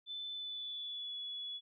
sine tone with pitch glide, 3516 to 3400 Hz, A7 to G#7, -2 to +40 cents, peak -40 dBFS, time 0.06-1.61 s, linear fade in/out 50 ms, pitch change -58 cents, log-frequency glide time 0.32-1.16 s, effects none

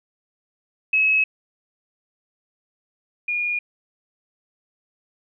sine tone pair in turn, 2572 / 2433 Hz, E7 / D#7, -43 / -39 cents, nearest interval minor second, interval 96 cents, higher first, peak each -15 / -21 dBFS, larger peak first, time 0.93-1.24 / 3.28-3.59 s, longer neither, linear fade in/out 5 ms, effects none

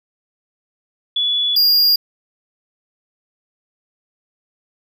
sine / square tone pair in turn, 3421 / 4825 Hz, A7 / D8, -49 / +46 cents, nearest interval tritone, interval 595 cents, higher second, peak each -15 / -11 dBFS, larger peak second, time 1.16-1.56 / 1.56-1.96 s, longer neither, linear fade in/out 5 ms, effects none

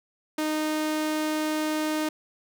sawtooth tone, 308.5 Hz, D#4, 15 cents flat, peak -21 dBFS, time 0.38-2.09 s, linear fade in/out 5 ms, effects none

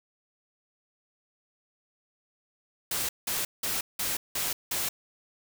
white noise bursts, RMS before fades -30 dBFS, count 6, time 2.91-4.89 s, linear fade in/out 5 ms, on 180 ms, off 180 ms, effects none

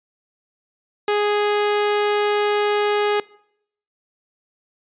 sawtooth tone, 414.9 Hz, G#4, 2 cents flat, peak -13 dBFS, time 1.08-3.2 s, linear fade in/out 2 ms, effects noise-tail reverb RT60 0.7 s tail -22 dB re dry + resampled to 8000 Hz

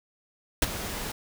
pink noise with ADSR envelope, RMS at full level -20 dBFS, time 0.62-1.12 s, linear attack 4 ms, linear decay 30 ms, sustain -14 dB, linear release 6 ms, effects none

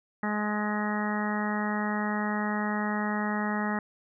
harmonic tone, 210 Hz, G#3, 19 cents sharp, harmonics 1 / 2 / 3 / 4 / 5 / 6 / 7 / 8 / 9, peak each -29 / -39 / -39 / -35 / -40 / -37 / -42 / -40 / -36 dBFS, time 0.23-3.79 s, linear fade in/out 2 ms, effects none

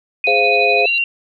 sine tone with pitch glide, 2489 to 2762 Hz, D#7 to F7, 0 to -20 cents, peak -14 dBFS, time 0.24-1.04 s, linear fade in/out 2 ms, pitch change +180 cents, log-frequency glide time 0.83-0.88 s
sine chord, F minor, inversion first, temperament equal with one note detuned, 415.3 / 523.3 / 694 Hz, Ab4 / C5 / F5, 0 / 0 / -11 cents, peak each -19 / -19 / -17 dBFS, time 0.27-0.86 s, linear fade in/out 5 ms
sine tone with tremolo, 3978 Hz, B7, 12 cents sharp, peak -22 dBFS, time 0.27-0.98 s, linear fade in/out 0 ms, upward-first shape sine, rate 12 Hz, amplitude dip 70%
effects none

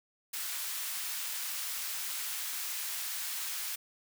white high-pass noise, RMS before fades -37 dBFS, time 0.33-3.76 s, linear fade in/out 10 ms, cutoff 1200 Hz, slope 12 dB/octave, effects none

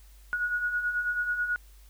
sine beating tone pair, 1447 / 1456.2 Hz, F#6 / F#6, -39 / -28 cents, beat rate 9.2 Hz, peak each -35 / -27 dBFS, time 0.33-1.56 s, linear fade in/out 0 ms, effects added 50 Hz sine -50 dBFS peak until 1.89 s + white hiss -61 dBFS RMS until 1.89 s

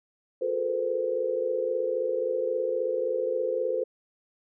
sine tone cluster, 360 / 433.1 / 456.8 / 512 Hz, F#4 / A4 / A#4 / C5, -47 / -27 / -35 / -38 cents, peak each -35 / -32 / -33 / -27 dBFS, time 0.41-3.84 s, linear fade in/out 10 ms, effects none

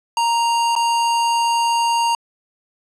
square tone with dropouts, 932.3 Hz, A#5, in tune, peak -16 dBFS, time 0.17-2.15 s, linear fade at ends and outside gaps 2 ms, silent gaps 0.753-0.762 s, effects resampled to 22050 Hz + 8-bit

